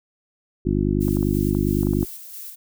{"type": "harmonic tone", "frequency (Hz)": 50, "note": "G1", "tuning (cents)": 35, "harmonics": [1, 2, 3, 4, 5, 6, 7], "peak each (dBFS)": [-26, -26, -26, -26, -26, -26, -26], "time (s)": [0.65, 2.05], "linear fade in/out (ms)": 10}
{"type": "noise with tremolo", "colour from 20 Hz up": "violet", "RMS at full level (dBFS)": -36, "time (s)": [1, 2.56], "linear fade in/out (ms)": 20, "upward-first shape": "square", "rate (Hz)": 3, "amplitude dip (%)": 35}
{"type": "clicks", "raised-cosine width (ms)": 1, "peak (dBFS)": -23, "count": 8, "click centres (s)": [1.082, 1.169, 1.228, 1.549, 1.832, 1.87, 1.934, 2.028]}
{"effects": []}